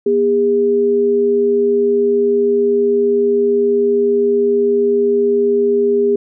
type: tone pair together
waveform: sine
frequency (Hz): 242 / 406.6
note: B3 / G#4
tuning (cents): -35 / -37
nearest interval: major sixth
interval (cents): 898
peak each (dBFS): -20 / -11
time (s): 0.06-6.16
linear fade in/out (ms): 5
effects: none